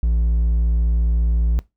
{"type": "tone with hard clipping", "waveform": "sine", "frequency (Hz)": 57.3, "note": "A#1", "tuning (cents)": -29, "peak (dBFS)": -16, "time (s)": [0.03, 1.59], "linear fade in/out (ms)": 0, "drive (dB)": 3, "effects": ["noise-tail reverb RT60 0.2 s tail -20 dB re dry"]}